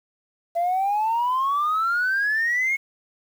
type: exponential sweep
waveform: sine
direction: up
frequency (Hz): 672 to 2194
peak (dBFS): -18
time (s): 0.55-2.77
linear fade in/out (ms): 20
effects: tanh soft clip ceiling -17 dBFS + 8-bit